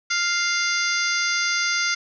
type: harmonic tone with a mistuned harmonic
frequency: 698.5 Hz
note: F5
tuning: in tune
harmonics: 2 / 3 / 4 / 5 / 6 / 7 / 8 / 9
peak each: -25 / -25 / -35 / -33 / -35 / -27 / -32 / -30 dBFS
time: 0.1-1.95 s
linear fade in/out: 10 ms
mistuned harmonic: 7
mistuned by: -23 cents
effects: none